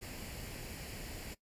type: noise with comb filter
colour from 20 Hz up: pink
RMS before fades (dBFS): -45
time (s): 0.01-1.35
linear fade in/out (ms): 20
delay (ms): 0.41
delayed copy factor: +0.5
effects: noise-tail reverb RT60 0.1 s tail -17 dB re dry + resampled to 32000 Hz